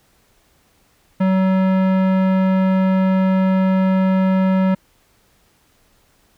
sine tone with tanh clipping, 188.8 Hz, F#3, 35 cents sharp, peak -15 dBFS, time 1.2-4.75 s, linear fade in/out 10 ms, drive 18 dB, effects pink hiss -58 dBFS RMS until 6.37 s

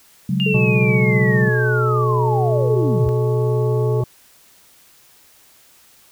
sine chord, C# suspended fourth, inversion none, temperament equal, 138.59 / 185 / 207.7 Hz, C#3 / F#3 / G#3, 0 / 0 / 0 cents, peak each -21 / -19 / -24 dBFS, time 0.29-1.49 s, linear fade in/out 5 ms
sine linear sweep, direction down, 2834 to 55 Hz, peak -20 dBFS, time 0.4-3.09 s, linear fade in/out 0 ms
sine tone, 432.1 Hz, A4, 31 cents flat, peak -20 dBFS, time 0.46-4.01 s, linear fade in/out 5 ms
harmonic tone, 123.5 Hz, B2, in tune, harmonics 1 / 3 / 5 / 7 / 9, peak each -17 / -27 / -31 / -34 / -36 dBFS, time 0.54-4.04 s, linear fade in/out 5 ms
effects white hiss -51 dBFS RMS until 6.11 s

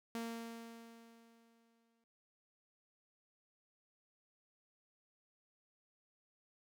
sawtooth tone with exponential decay, 230.2 Hz, A#3, 22 cents flat, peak -35 dBFS, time 0.15-2.04 s, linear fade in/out 0 ms, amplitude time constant 410 ms, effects none

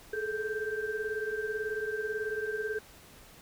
sine tone cluster, 422.5 / 440.7 / 1569 Hz, G#4 / A4 / G6, +30 / +3 / +1 cents, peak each -35 / -36 / -36 dBFS, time 0.13-2.79 s, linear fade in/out 5 ms, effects pink hiss -54 dBFS RMS until 3.41 s

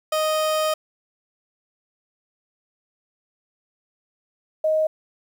30% pulse / sine tone pair in turn, 622.3 / 625.9 Hz, D#5 / D#5, 0 / +10 cents, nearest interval unison, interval 10 cents, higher second, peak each -17 dBFS, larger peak neither, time 0.12-0.74 / 4.64-4.87 s, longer first, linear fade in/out 5 ms, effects 9-bit

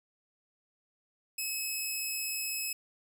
10% pulse tone, 2578 Hz, E7, 39 cents flat, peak -24 dBFS, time 1.38-2.73 s, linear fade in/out 5 ms, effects none

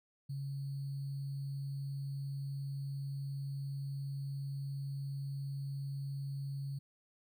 sine tone with sample-and-hold, 138.59 Hz, C#3, in tune, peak -37 dBFS, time 0.29-6.79 s, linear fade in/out 10 ms, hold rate 4410 Hz, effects none

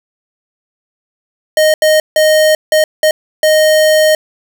square tone bursts at uneven times, 620 Hz, D#5, 6 cents flat, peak -7 dBFS, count 6, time 1.57-1.74 / 1.82-2 / 2.16-2.55 / 2.72-2.84 / 3.03-3.11 / 3.43-4.15 s, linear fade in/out 2 ms, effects none

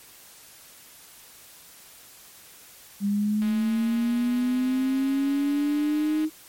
sine linear sweep, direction up, 199.6 to 312.6 Hz, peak -21 dBFS, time 3-6.3 s, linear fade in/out 50 ms
click train, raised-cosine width 0.3 ms, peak -26 dBFS, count 592, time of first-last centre 3.42-6.248 s, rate 209 Hz
effects white hiss -49 dBFS RMS until 6.48 s + MP3 64 kbps

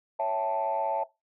sine chord, A dominant seventh, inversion first, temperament equal, 554.4 / 659.3 / 784 / 880 Hz, C#5 / E5 / G5 / A5, 0 / 0 / 0 / 0 cents, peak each -32 / -29 / -34 / -28 dBFS, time 0.19-1.04 s, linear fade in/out 10 ms, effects noise-tail reverb RT60 0.2 s tail -18 dB re dry + tanh soft clip ceiling -19 dBFS

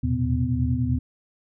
sine tone cluster, 77.2 / 80.4 / 117.2 / 127.3 / 250.5 Hz, D#2 / E2 / A#2 / C3 / B3, -13 / -43 / +10 / -47 / +25 cents, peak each -34 / -27 / -25 / -27 / -26 dBFS, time 0.03-0.99 s, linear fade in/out 10 ms, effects none

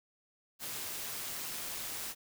white noise with amplitude modulation, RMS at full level -39 dBFS, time 0.59-2.15 s, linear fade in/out 50 ms, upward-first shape sine, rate 155 Hz, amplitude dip 25%, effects none

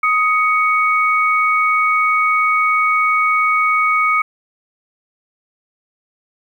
sine tone pair together, 1253 / 2230 Hz, D#6 / C#7, +12 / +10 cents, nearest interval minor seventh, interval 998 cents, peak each -14 / -16 dBFS, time 0.03-4.22 s, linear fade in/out 5 ms, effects 8-bit

